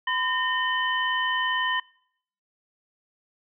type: tone cluster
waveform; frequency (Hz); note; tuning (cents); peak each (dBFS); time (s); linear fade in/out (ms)
sine; 1012 / 1830 / 3035; B5 / A#6 / F#7; +42 / -32 / +43; -27 / -26 / -30; 0.07-1.8; 5
effects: noise-tail reverb RT60 0.7 s tail -24 dB re dry